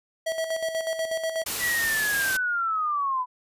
square tone with tremolo, 649 Hz, E5, 27 cents flat, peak -25 dBFS, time 0.26-1.44 s, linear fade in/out 10 ms, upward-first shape square, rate 8.2 Hz, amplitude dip 55%
white noise, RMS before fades -29 dBFS, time 1.46-2.37 s, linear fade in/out 5 ms
sine linear sweep, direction down, 1975.5 to 987.8 Hz, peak -23 dBFS, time 1.59-3.26 s, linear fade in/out 50 ms
effects resampled to 32000 Hz

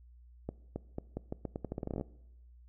accelerating click train, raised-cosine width 2 ms, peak -23 dBFS, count 18, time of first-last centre 0.49-2.011 s, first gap 270 ms, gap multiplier 0.83, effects noise-tail reverb RT60 0.9 s tail -21 dB re dry + added 60 Hz sine -54 dBFS peak until 2.68 s

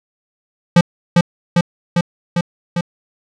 square tone with echo, 173.7 Hz, F3, 9 cents flat, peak -6 dBFS, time 0.76-0.81 s, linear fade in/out 5 ms, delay 400 ms, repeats 5, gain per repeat -2 dB, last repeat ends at 2.81 s, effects low-pass 6000 Hz 12 dB/octave

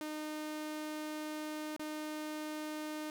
sawtooth tone with dropouts, 306.1 Hz, D#4, 28 cents flat, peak -35 dBFS, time 0.01-3.1 s, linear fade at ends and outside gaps 1 ms, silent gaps 1.764-1.795 s, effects none

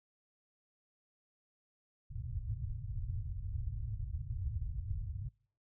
white low-pass noise, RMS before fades -39 dBFS, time 2.1-5.29 s, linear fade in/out 10 ms, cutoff 120 Hz, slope 48 dB/octave, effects noise-tail reverb RT60 0.5 s tail -25 dB re dry

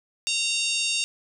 harmonic tone, 922 Hz, A#5, 19 cents flat, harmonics 3 / 4 / 5 / 6 / 7 / 8 / 9 / 10, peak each -27 / -29 / -31 / -33 / -34 / -35 / -36 / -37 dBFS, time 0.27-1.04 s, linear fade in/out 0 ms, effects none

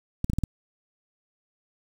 clicks, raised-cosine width 5 ms, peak -13 dBFS, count 5, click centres 0.244 / 0.299 / 0.334 / 0.386 / 0.437 s, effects 7-bit

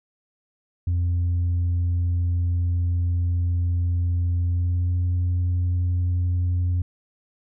sine tone with pitch glide, 87.31 to 88.84 Hz, F2 to F2, 0 to +30 cents, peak -17 dBFS, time 0.87-6.82 s, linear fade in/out 5 ms, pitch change +30 cents, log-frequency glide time 4.45-4.95 s, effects tanh soft clip ceiling -18 dBFS

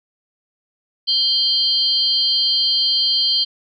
sine tone cluster, 3157 / 4177 / 4621 Hz, G7 / C8 / D8, +12 / -4 / -29 cents, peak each -19 dBFS, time 1.07-3.45 s, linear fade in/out 20 ms, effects none

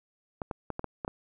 clicks, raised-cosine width 1 ms, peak -19 dBFS, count 7, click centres 0.418 / 0.512 / 0.703 / 0.794 / 0.843 / 1.048 / 1.079 s, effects none

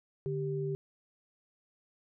sine tone pair together, 146.93 / 392 Hz, D3 / G4, +1 / 0 cents, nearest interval octave + perfect fourth, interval 1699 cents, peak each -34 / -34 dBFS, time 0.26-0.75 s, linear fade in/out 0 ms, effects none

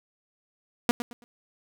sawtooth tone with echo, 239.4 Hz, A#3, 46 cents sharp, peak -14 dBFS, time 0.89-0.91 s, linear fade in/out 0 ms, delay 110 ms, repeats 3, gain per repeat -11 dB, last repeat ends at 1.24 s, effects none

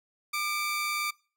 sawtooth tone pair together, 1202.8 / 2305 Hz, D6 / D7, +41 / -33 cents, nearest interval major seventh, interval 1126 cents, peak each -28 dBFS, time 0.33-1.11 s, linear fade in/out 10 ms, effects noise-tail reverb RT60 0.4 s tail -24 dB re dry

